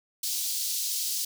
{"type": "high-pass noise", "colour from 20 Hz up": "pink", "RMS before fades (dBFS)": -30, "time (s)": [0.23, 1.25], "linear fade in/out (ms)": 5, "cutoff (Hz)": 4100, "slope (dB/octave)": 24, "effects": []}